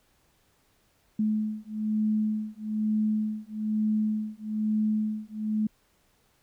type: beating tone pair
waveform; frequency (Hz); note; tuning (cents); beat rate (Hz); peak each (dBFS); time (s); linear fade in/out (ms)
sine; 214.3 / 215.4; A3 / A3; -45 / -37; 1.1; -28; 1.19-5.67; 5
effects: pink hiss -67 dBFS RMS until 6.42 s